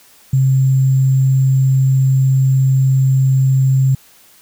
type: tone with sample-and-hold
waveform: sine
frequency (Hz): 133.2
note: C3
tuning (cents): +31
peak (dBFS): -9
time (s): 0.33-3.95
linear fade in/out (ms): 5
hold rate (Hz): 7350
effects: white hiss -47 dBFS RMS until 4.41 s